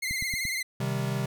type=tone with vibrato; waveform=sawtooth; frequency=2093 Hz; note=C7; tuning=in tune; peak=-25 dBFS; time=0.02-0.63 s; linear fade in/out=10 ms; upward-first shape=sine; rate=18 Hz; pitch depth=63 cents each way
type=click train; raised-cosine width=5 ms; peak=-25 dBFS; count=4; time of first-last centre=0.11-0.453 s; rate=8.75 Hz
type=chord; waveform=square; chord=C minor; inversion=none; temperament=equal; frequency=130.81 / 155.56 / 196 Hz; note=C3 / Eb3 / G3; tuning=0 / 0 / 0 cents; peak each=-30 / -35 / -34 dBFS; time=0.8-1.26 s; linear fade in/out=5 ms
effects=none